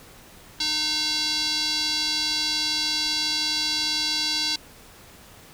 square tone with band-pass filter, 306.4 Hz, D#4, 27 cents flat, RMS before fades -25 dBFS, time 0.6-4.56 s, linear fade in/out 5 ms, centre 4400 Hz, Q 4.7, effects pink hiss -48 dBFS RMS until 5.53 s

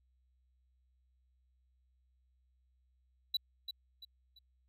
triangle tone with echo, 3951 Hz, B7, in tune, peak -28 dBFS, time 3.34-3.37 s, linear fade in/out 5 ms, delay 340 ms, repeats 3, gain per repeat -9 dB, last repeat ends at 4.39 s, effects added 63 Hz sine -70 dBFS peak until 4.68 s

